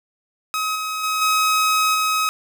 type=tone with level steps; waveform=sawtooth; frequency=1271 Hz; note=D#6; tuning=36 cents sharp; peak=-17 / -20 / -16 / -12 / -14 dBFS; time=0.54-2.29 s; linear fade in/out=0 ms; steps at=0.75 / 1.03 / 1.21 / 1.94 s; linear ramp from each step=10 ms; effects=none